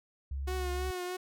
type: tone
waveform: sine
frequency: 68.4 Hz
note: C#2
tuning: 23 cents flat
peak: -33 dBFS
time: 0.31-0.91 s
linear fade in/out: 5 ms
type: tone with vibrato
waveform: sawtooth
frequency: 364.4 Hz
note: F#4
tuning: 26 cents flat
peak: -31 dBFS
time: 0.47-1.17 s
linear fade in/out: 10 ms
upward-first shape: triangle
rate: 3.1 Hz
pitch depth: 38 cents each way
effects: none